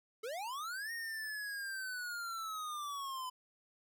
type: linear two-way sweep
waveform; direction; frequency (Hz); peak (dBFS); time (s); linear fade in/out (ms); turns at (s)
square; up then down; 415.3 to 1864.7 to 1005; -40; 0.23-3.3; 10; 0.92
effects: none